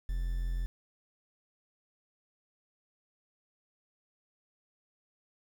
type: tone with quantisation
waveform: triangle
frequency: 43.12 Hz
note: F1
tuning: 21 cents flat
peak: -28 dBFS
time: 0.09-0.66 s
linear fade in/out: 0 ms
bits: 9
effects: none